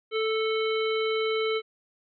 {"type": "harmonic tone", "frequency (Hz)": 440, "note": "A4", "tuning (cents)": 0, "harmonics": [1, 3, 5, 7, 9], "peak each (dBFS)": [-25, -34, -34, -36, -39], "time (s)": [0.11, 1.62], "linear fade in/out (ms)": 50, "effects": []}